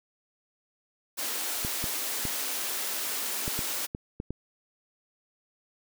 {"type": "high-pass noise", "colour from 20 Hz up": "white", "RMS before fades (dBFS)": -32, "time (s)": [1.17, 3.87], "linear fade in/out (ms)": 20, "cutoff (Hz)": 240, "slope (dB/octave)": 24}
{"type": "clicks", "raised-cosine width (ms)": 3, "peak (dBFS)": -20, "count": 8, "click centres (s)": [1.649, 1.841, 2.253, 3.479, 3.591, 3.949, 4.201, 4.306]}
{"effects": []}